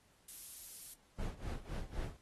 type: noise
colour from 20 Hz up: violet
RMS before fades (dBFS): -46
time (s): 0.28-0.94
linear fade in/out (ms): 5
type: noise with tremolo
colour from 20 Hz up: brown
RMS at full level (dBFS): -39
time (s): 1.18-2.17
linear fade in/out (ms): 10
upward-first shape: sine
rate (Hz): 3.9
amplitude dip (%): 85
effects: pink hiss -70 dBFS RMS until 2.21 s + AAC 32 kbps